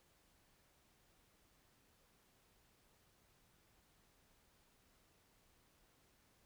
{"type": "silence", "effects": ["pink hiss -73 dBFS RMS until 6.45 s"]}